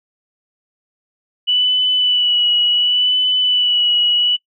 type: tone with vibrato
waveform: sine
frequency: 2960 Hz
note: F#7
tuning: in tune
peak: -12 dBFS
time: 1.47-4.37 s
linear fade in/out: 20 ms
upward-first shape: sine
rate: 0.69 Hz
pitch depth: 26 cents each way
effects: noise-tail reverb RT60 0.1 s tail -22 dB re dry